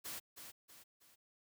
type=noise with echo; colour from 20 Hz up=white; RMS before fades=-45 dBFS; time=0.04-0.2 s; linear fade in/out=20 ms; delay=320 ms; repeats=3; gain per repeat=-7 dB; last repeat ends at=1.16 s; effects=high-pass 80 Hz 12 dB/octave